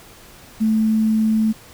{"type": "tone with quantisation", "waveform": "sine", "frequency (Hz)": 219.1, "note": "A3", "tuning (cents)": -7, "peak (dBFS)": -14, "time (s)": [0.6, 1.53], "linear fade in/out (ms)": 20, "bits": 7, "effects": ["pink hiss -44 dBFS RMS until 1.73 s"]}